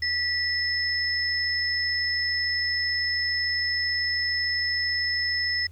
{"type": "tone pair together", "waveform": "sine", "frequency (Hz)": [1953, 5214], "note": ["B6", "E8"], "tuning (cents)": [-20, -20], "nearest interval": "octave + perfect fourth", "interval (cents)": 1700, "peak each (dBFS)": -26, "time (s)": [0.02, 5.67], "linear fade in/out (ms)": 5, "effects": ["added 85 Hz sine -43 dBFS peak until 5.71 s", "pink hiss -62 dBFS RMS until 5.71 s"]}